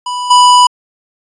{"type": "tone with level steps", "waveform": "square", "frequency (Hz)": 987.8, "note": "B5", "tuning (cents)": 0, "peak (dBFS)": [-17, -4], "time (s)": [0.06, 0.67], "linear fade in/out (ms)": 5, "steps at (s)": 0.3, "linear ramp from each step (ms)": 10, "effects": ["resampled to 22050 Hz"]}